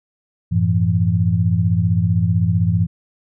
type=tone cluster; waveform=sine; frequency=93.9 / 109.5 / 168.3 Hz; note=F#2 / A2 / E3; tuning=+26 / -8 / +36 cents; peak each=-18 dBFS; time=0.51-2.87 s; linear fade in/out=20 ms; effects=none